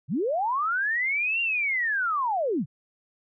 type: linear two-way sweep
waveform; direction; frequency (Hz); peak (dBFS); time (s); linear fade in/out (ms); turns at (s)
sine; up then down; 109.2 to 2796 to 109.2; -23; 0.08-2.66; 50; 1.41
effects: none